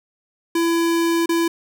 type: tone with dropouts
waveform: square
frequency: 335.1 Hz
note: E4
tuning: 29 cents sharp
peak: -17 dBFS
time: 0.55-1.48 s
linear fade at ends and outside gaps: 5 ms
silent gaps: 1.26-1.291 s
effects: none